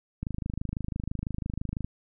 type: click train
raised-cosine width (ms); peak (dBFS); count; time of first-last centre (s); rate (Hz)
5; -19; 43; 0.23-1.845; 26
effects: none